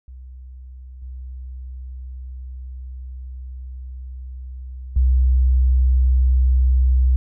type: tone with level steps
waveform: sine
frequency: 63.7 Hz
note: C2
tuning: 46 cents flat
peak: -35 / -30 / -12 dBFS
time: 0.08-7.16 s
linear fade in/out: 0 ms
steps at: 1.02 / 4.96 s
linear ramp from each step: 5 ms
effects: none